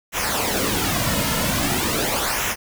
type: noise with flanger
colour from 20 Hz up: pink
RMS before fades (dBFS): -22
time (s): 0.12-2.56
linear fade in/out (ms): 50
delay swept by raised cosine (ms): 0.22 to 2.62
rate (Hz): 0.43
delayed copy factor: -0.65
effects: none